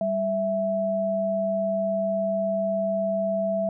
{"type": "tone pair together", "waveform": "sine", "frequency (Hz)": [196.4, 660], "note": ["G3", "E5"], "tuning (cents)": [4, 2], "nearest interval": "octave + major sixth", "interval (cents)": 2098, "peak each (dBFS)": [-29, -23], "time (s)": [0.01, 3.69], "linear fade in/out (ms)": 2, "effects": []}